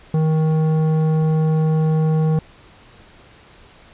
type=tone with tanh clipping; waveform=triangle; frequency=157.4 Hz; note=D#3; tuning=20 cents sharp; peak=-16 dBFS; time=0.14-2.39 s; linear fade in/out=2 ms; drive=16 dB; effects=pink hiss -47 dBFS RMS until 3.93 s + resampled to 8000 Hz